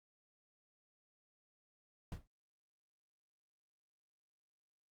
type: noise with exponential decay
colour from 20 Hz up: brown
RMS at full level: -38 dBFS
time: 2.12-2.27 s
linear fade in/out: 2 ms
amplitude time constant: 32 ms
effects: Opus 48 kbps